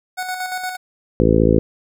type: tone with tremolo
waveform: 25% pulse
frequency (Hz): 738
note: F#5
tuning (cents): -5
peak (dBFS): -18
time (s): 0.17-0.77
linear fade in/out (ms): 20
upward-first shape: square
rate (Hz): 8.6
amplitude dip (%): 45
type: harmonic tone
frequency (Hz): 55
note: A1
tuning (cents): 0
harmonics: 1 / 2 / 3 / 4 / 5 / 6 / 7 / 8 / 9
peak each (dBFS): -20 / -20 / -20 / -20 / -20 / -20 / -20 / -20 / -20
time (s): 1.2-1.59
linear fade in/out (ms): 0
effects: none